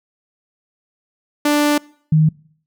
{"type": "tone pair in turn", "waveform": ["sawtooth", "sine"], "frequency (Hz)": [294.4, 155.95], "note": ["D4", "D#3"], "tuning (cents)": [4, 4], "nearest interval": "major seventh", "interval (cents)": 1100, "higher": "first", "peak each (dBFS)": -9, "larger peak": "neither", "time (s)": [[1.45, 1.78], [2.12, 2.29]], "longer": "first", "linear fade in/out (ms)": 5, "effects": ["noise-tail reverb RT60 0.6 s tail -25 dB re dry"]}